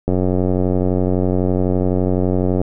click train, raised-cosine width 2 ms, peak -5 dBFS, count 234, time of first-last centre 0.08-2.615 s, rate 91.9 Hz, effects none

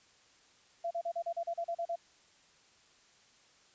sine tone bursts, 680 Hz, F5, 46 cents flat, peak -32 dBFS, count 11, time 0.84-1.959 s, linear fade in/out 10 ms, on 69 ms, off 36 ms, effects white hiss -64 dBFS RMS until 3.74 s + resampled to 16000 Hz

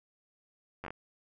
slowing click train, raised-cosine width 0.5 ms, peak -25 dBFS, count 5, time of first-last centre 0.84-0.905 s, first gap 10 ms, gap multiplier 1.34, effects none

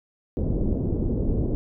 pink low-pass noise, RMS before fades -24 dBFS, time 0.37-1.55 s, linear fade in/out 0 ms, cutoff 430 Hz, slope 24 dB/octave, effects none

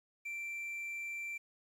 triangle tone with quantisation, 2349 Hz, D7, in tune, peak -37 dBFS, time 0.25-1.38 s, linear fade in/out 10 ms, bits 11, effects none

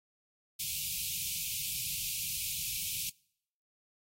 white band-stop noise, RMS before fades -36 dBFS, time 0.59-3.1 s, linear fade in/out 10 ms, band 180 to 2300 Hz, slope 96 dB/octave, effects noise-tail reverb RT60 0.7 s tail -26 dB re dry + AAC 48 kbps

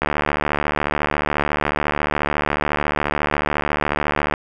click train, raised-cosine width 0.5 ms, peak -4 dBFS, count 321, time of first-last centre 0.02-4.338 s, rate 74.1 Hz, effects none

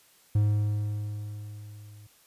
triangle tone with level ramp, 104.6 Hz, G#2, 13 cents sharp, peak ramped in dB -17 to -45 dBFS, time 0.35-2.07 s, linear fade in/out 5 ms, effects white hiss -60 dBFS RMS until 2.26 s + resampled to 32000 Hz

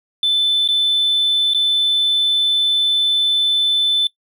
triangle tone with dropouts, 3520 Hz, A7, in tune, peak -10 dBFS, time 0.23-4.07 s, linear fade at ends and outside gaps 2 ms, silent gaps 0.677-0.687 / 1.536-1.546 s, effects noise-tail reverb RT60 0.1 s tail -23 dB re dry + tanh soft clip ceiling -10 dBFS

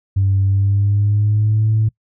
sine tone with pitch glide, 97.4 to 109.33 Hz, G2 to A2, -11 to -11 cents, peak -11 dBFS, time 0.16-1.89 s, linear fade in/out 10 ms, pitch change +200 cents, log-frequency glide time 0.46-1.7 s, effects noise-tail reverb RT60 0.1 s tail -24 dB re dry + tanh soft clip ceiling -8 dBFS

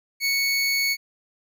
25% pulse tone, 2217 Hz, C#7, in tune, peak -17 dBFS, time 0.2-0.97 s, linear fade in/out 50 ms, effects none

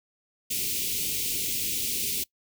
white band-stop noise, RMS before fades -29 dBFS, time 0.5-2.24 s, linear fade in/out 10 ms, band 460 to 2300 Hz, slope 48 dB/octave, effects noise-tail reverb RT60 0.1 s tail -22 dB re dry

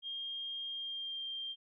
sine tone with pitch glide, 3220 to 3181 Hz, G7 to G7, +46 to +25 cents, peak -38 dBFS, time 0.02-1.56 s, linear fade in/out 50 ms, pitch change -21 cents, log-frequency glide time 0.67-1.27 s, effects none

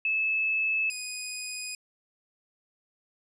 sine / 10% pulse tone pair in turn, 2607 / 2489 Hz, E7 / D#7, -20 / 0 cents, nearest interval minor second, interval 80 cents, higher first, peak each -24 dBFS, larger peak neither, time 0.05-0.9 / 0.9-1.75 s, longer neither, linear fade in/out 2 ms, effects resampled to 22050 Hz

